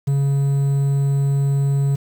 triangle tone with quantisation, 139.3 Hz, C#3, 9 cents sharp, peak -13 dBFS, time 0.07-1.96 s, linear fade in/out 10 ms, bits 7, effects none

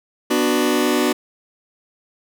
sawtooth chord, B minor, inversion none, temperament just, 246.9 / 296.3 / 370.4 Hz, B3 / D4 / F#4, 0 / +15 / +2 cents, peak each -16 dBFS, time 0.3-1.13 s, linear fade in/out 10 ms, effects none

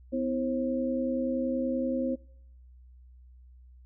sine tone cluster, 252.3 / 322.8 / 535 Hz, B3 / E4 / C5, +37 / -36 / +38 cents, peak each -29 / -35 / -31 dBFS, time 0.12-2.16 s, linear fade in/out 20 ms, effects noise-tail reverb RT60 0.7 s tail -23 dB re dry + added 62 Hz sine -50 dBFS peak until 3.85 s

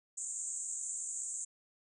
pink band-pass noise, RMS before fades -40 dBFS, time 0.17-1.45 s, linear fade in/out 10 ms, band 6800 to 8400 Hz, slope 96 dB/octave, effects none

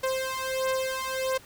sawtooth beating tone pair, 523.3 / 524.8 Hz, C5 / C5, 0 / +5 cents, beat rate 1.5 Hz, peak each -26 / -26 dBFS, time 0.03-1.38 s, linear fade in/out 10 ms, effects pink hiss -51 dBFS RMS until 1.45 s

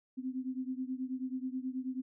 sine beating tone pair, 254.8 / 264.1 Hz, C4 / C4, -46 / +16 cents, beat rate 9.3 Hz, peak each -37 / -39 dBFS, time 0.17-2.02 s, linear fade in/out 20 ms, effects none

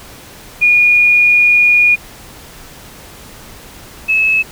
sine tone pair in turn, 2440 / 2592 Hz, D#7 / E7, -34 / -30 cents, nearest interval minor second, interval 104 cents, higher second, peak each -6 / -9 dBFS, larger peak first, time 0.61-1.96 / 4.08-4.43 s, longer first, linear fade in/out 20 ms, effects pink hiss -36 dBFS RMS until 4.51 s

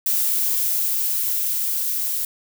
violet noise with level ramp, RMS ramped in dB -20 to -24 dBFS, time 0.06-2.25 s, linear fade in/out 2 ms, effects none

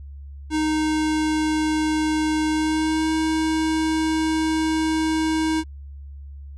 square tone with pitch glide, 310 to 316.7 Hz, D#4 to D#4, -6 to +31 cents, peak -20 dBFS, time 0.5-5.64 s, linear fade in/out 50 ms, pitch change +37 cents, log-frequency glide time 2.5-3.12 s, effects added 70 Hz sine -35 dBFS peak until 6.57 s + resampled to 22050 Hz

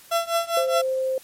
30% pulse tone with tremolo, 674 Hz, E5, 38 cents sharp, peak -15 dBFS, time 0.11-0.82 s, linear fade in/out 10 ms, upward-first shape triangle, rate 4.9 Hz, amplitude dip 95%
sine tone, 523.3 Hz, C5, in tune, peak -21 dBFS, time 0.57-1.18 s, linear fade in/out 2 ms
effects white hiss -49 dBFS RMS until 1.23 s + MP3 64 kbps

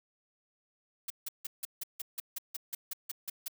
blue noise bursts, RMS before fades -37 dBFS, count 14, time 1.08-3.482 s, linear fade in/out 5 ms, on 23 ms, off 160 ms, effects none

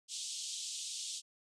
white band-pass noise, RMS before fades -42 dBFS, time 0.08-1.22 s, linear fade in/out 50 ms, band 3000 to 8500 Hz, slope 48 dB/octave, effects none

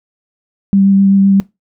sine tone with vibrato, 196 Hz, G3, in tune, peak -6 dBFS, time 0.73-1.4 s, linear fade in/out 0 ms, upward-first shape sine, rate 7.8 Hz, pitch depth 12 cents each way, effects noise-tail reverb RT60 0.2 s tail -21 dB re dry

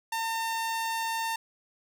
sawtooth tone, 906 Hz, A#5, 50 cents flat, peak -25 dBFS, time 0.12-1.36 s, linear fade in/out 5 ms, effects none

